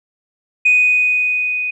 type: tone with level ramp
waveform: sine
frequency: 2489 Hz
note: D#7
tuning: in tune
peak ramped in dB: -7 to -18 dBFS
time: 0.65-1.71 s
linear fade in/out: 10 ms
effects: tanh soft clip ceiling -4 dBFS